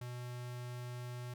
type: tone with notch filter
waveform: square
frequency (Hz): 122.9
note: B2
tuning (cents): -8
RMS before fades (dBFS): -44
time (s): 0.01-1.34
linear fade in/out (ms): 5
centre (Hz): 280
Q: 1.5
effects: none